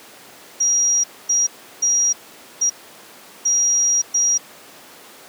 sine tone bursts at uneven times, 5720 Hz, F8, 41 cents sharp, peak -14 dBFS, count 6, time 0.6-1.04 / 1.29-1.47 / 1.82-2.13 / 2.61-2.7 / 3.45-4.02 / 4.14-4.38 s, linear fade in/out 10 ms, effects pink hiss -42 dBFS RMS until 5.28 s + high-pass 300 Hz 12 dB/octave

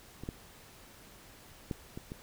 clicks, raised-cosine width 3 ms, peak -29 / -23 / -21 / -27 / -27 dBFS, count 5, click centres 0.236 / 0.289 / 1.712 / 1.975 / 2.119 s, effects pink hiss -55 dBFS RMS until 2.22 s

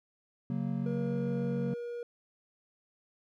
triangle chord, F# major, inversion second, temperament equal with one note detuned, 138.59 / 185 / 231.9 Hz, C#3 / F#3 / A#3, 0 / 0 / -9 cents, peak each -33 dBFS, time 0.5-1.74 s, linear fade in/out 2 ms
triangle tone, 477 Hz, A#4, 40 cents sharp, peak -34 dBFS, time 0.86-2.03 s, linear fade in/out 2 ms
effects none

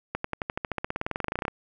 accelerating click train, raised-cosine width 0.5 ms, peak -13 dBFS, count 25, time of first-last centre 0.15-1.481 s, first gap 94 ms, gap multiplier 0.95, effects none

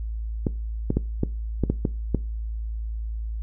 clicks, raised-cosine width 3 ms, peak -8 dBFS, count 8, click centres 0.468 / 0.904 / 0.97 / 1.234 / 1.637 / 1.7 / 1.852 / 2.147 s, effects noise-tail reverb RT60 0.3 s tail -20 dB re dry + added 55 Hz sine -27 dBFS peak until 3.42 s

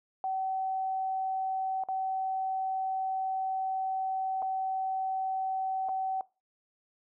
sine tone with dropouts, 762 Hz, G5, 49 cents flat, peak -29 dBFS, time 0.24-6.21 s, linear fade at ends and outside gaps 1 ms, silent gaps 1.837-1.886 / 4.421-4.425 / 5.887-5.891 s, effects noise-tail reverb RT60 0.3 s tail -21 dB re dry

